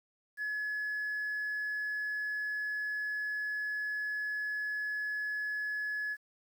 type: tone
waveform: sine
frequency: 1700 Hz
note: G#6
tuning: 40 cents sharp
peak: -31 dBFS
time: 0.37-6.17 s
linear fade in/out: 50 ms
effects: tanh soft clip ceiling -30 dBFS + 10-bit